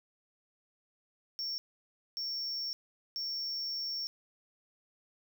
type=tone bursts at uneven times; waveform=triangle; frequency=5470 Hz; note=F8; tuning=37 cents flat; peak=-33 dBFS; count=3; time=1.39-1.58 / 2.17-2.73 / 3.16-4.07 s; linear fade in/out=0 ms; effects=none